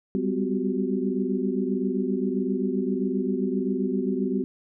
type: tone cluster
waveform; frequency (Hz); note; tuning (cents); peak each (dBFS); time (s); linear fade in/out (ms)
sine; 193.6 / 201.2 / 253.5 / 366 / 387.6; G3 / G3 / B3 / F#4 / G4; -21 / +45 / +45 / -19 / -20; -29 / -31 / -27 / -31 / -31; 0.15-4.44; 0
effects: none